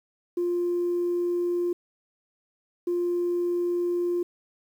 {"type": "tone pair in turn", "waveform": "sine", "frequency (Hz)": [350.5, 350.5], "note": ["F4", "F4"], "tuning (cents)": [6, 6], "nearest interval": "unison", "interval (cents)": 0, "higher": "neither", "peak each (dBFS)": -22, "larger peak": "neither", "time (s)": [[0.37, 1.73], [2.87, 4.23]], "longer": "neither", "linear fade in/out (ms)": 5, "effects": ["tanh soft clip ceiling -19 dBFS", "9-bit"]}